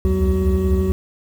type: tone cluster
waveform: triangle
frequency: 66.9 / 71.3 / 83.1 / 188.5 / 376.6 Hz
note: C2 / C#2 / E2 / F#3 / F#4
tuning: +39 / +49 / +15 / +32 / +31 cents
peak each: -19 dBFS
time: 0.05-0.92 s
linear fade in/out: 0 ms
effects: tanh soft clip ceiling -4 dBFS + 7-bit